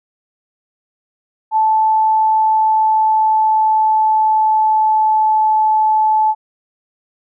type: tone with pitch glide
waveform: sine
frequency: 874 to 866.5 Hz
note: A5 to A5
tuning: -12 to -27 cents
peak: -10 dBFS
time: 1.51-6.35 s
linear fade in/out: 50 ms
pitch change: -15 cents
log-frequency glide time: 2.26-5.56 s
effects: none